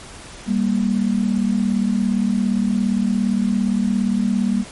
sine tone pair together, 197.7 / 235.1 Hz, G3 / A#3, +15 / +15 cents, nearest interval minor third, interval 300 cents, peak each -18 / -19 dBFS, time 0.46-4.65 s, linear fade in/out 50 ms, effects pink hiss -38 dBFS RMS until 4.71 s + MP3 48 kbps

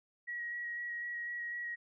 sine tone with vibrato, 1907 Hz, A#6, 39 cents sharp, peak -37 dBFS, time 0.27-1.76 s, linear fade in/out 20 ms, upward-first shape square, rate 4 Hz, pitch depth 11 cents each way, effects none

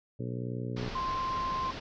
harmonic tone, 60.9 Hz, B1, 24 cents flat, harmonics 2 / 3 / 4 / 5 / 6 / 7 / 8 / 9, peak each -35 / -41 / -41 / -44 / -47 / -43 / -49 / -50 dBFS, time 0.19-0.89 s, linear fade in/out 10 ms
pink low-pass noise, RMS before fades -40 dBFS, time 0.76-1.8 s, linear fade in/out 10 ms, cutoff 5400 Hz, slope 48 dB/octave
sine tone, 1046.5 Hz, C6, in tune, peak -30 dBFS, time 0.95-1.71 s, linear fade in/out 5 ms
effects none

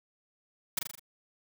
white noise with echo, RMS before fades -29 dBFS, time 0.77-0.79 s, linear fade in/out 5 ms, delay 41 ms, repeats 5, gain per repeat -4 dB, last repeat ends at 0.995 s, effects none

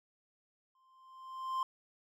triangle tone with exponential growth, 1046.5 Hz, C6, in tune, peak -28 dBFS, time 0.75-1.63 s, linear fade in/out 2 ms, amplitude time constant 190 ms, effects none

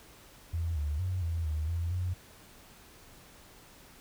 sine tone with pitch steps, 83.3 / 73.8 / 92.1 / 83 / 77.3 / 84.7 / 90.1 Hz, E2 / D2 / F#2 / E2 / D#2 / E2 / F#2, +19 / +9 / -7 / +12 / -11 / +48 / -45 cents, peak -29 dBFS, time 0.53-2.14 s, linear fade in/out 10 ms, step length 230 ms, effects pink hiss -55 dBFS RMS until 4 s

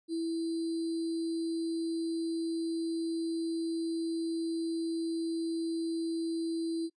sine tone with sample-and-hold, 329.6 Hz, E4, in tune, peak -30 dBFS, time 0.08-6.9 s, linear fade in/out 50 ms, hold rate 4410 Hz, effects noise-tail reverb RT60 0.1 s tail -22 dB re dry + resampled to 22050 Hz

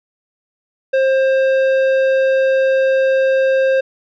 triangle tone with tanh clipping, 531 Hz, C5, 25 cents sharp, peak -13 dBFS, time 0.93-3.81 s, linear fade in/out 10 ms, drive 15 dB, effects none

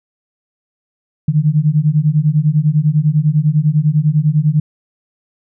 sine beating tone pair, 146.83 / 156.83 Hz, D3 / D#3, 0 / +14 cents, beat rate 10 Hz, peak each -13 dBFS, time 1.28-4.6 s, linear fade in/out 5 ms, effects none

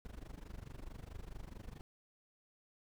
brown noise with amplitude modulation, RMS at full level -45 dBFS, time 0.05-1.81 s, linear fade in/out 0 ms, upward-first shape sine, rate 24.6 Hz, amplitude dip 90%, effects none

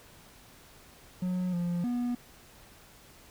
triangle tone with pitch steps, 181.9 / 174.2 / 243.2 Hz, F#3 / F3 / B3, -29 / -4 / -26 cents, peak -26 dBFS, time 1.22-2.15 s, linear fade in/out 5 ms, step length 310 ms, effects pink hiss -55 dBFS RMS until 3.3 s

